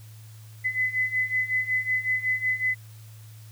sine beating tone pair, 2015 / 2020.4 Hz, B6 / B6, +34 / +39 cents, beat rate 5.4 Hz, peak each -28 / -25 dBFS, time 0.64-2.75 s, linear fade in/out 20 ms, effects added 109 Hz sine -43 dBFS peak until 3.51 s + white hiss -55 dBFS RMS until 3.51 s

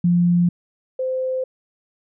sine tone pair in turn, 174.61 / 517.4 Hz, F3 / C5, 0 / -19 cents, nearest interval octave + perfect fifth, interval 1881 cents, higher second, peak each -13 / -20 dBFS, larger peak first, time 0.04-0.49 / 0.99-1.44 s, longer neither, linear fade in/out 5 ms, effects none

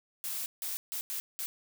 blue noise bursts at uneven times, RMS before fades -36 dBFS, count 5, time 0.24-0.46 / 0.62-0.77 / 0.92-1.01 / 1.1-1.2 / 1.39-1.46 s, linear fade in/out 0 ms, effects none

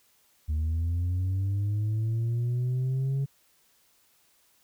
sine linear sweep, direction up, 75.4 to 138.59 Hz, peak -22 dBFS, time 0.48-3.26 s, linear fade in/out 20 ms, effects tanh soft clip ceiling -24 dBFS + white hiss -65 dBFS RMS until 4.63 s

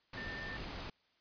sine tone in noise, 1794 Hz, A6, 33 cents sharp, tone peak -43 dBFS, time 0.17-0.57 s, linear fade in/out 5 ms, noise pink, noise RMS -44 dBFS, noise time 0.13-0.9 s, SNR -2 dB, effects white hiss -73 dBFS RMS until 1.2 s + resampled to 11025 Hz

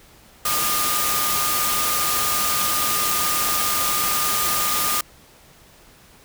sine tone in noise, 1217 Hz, D#6, 39 cents flat, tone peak -25 dBFS, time 0.45-5.01 s, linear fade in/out 5 ms, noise white, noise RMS -22 dBFS, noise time 0.45-5.01 s, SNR -6 dB, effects pink hiss -50 dBFS RMS until 6.24 s

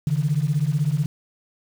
sine beating tone pair, 140.3 / 156.3 Hz, C#3 / D#3, +21 / +8 cents, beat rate 16 Hz, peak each -21 / -21 dBFS, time 0.07-1.06 s, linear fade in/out 2 ms, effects tanh soft clip ceiling -11 dBFS + 7-bit

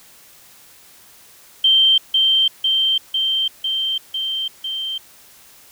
sine tone with echo, 3136 Hz, G7, in tune, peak -10 dBFS, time 1.64-1.98 s, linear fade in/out 5 ms, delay 500 ms, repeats 6, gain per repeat -2 dB, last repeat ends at 4.98 s, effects white hiss -47 dBFS RMS until 5.71 s

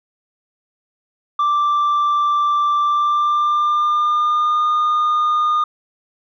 sine tone with pitch glide, 1174.7 to 1220.3 Hz, D6 to D#6, 0 to -34 cents, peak -11 dBFS, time 1.39-5.64 s, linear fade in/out 5 ms, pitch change +66 cents, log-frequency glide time 2.82-4.67 s, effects tanh soft clip ceiling -13 dBFS

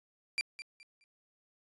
30% pulse tone with echo, 2367 Hz, D7, 13 cents sharp, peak -27 dBFS, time 0.38-0.41 s, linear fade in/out 0 ms, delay 210 ms, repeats 3, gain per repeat -12 dB, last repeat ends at 1.04 s, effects resampled to 24000 Hz

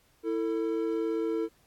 triangle tone pair together, 329.6 / 447.5 Hz, E4 / A4, 0 / +29 cents, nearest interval perfect fourth, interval 529 cents, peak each -28 dBFS, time 0.23-1.49 s, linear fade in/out 50 ms, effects pink hiss -66 dBFS RMS until 1.66 s + AAC 64 kbps

